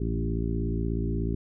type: harmonic tone with a mistuned harmonic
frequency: 56.6 Hz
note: A1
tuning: 50 cents sharp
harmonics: 1 / 2 / 3 / 4 / 5 / 6 / 7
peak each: -29 / -32 / -34 / -35 / -36 / -37 / -37 dBFS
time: 0-1.35 s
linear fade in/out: 5 ms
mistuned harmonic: 3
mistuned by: -23 cents
effects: none